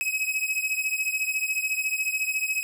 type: beating tone pair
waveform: 45% pulse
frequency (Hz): 2542 / 2556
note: D#7 / D#7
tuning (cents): +36 / +46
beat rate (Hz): 14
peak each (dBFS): -28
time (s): 0.01-2.63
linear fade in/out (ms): 0
effects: none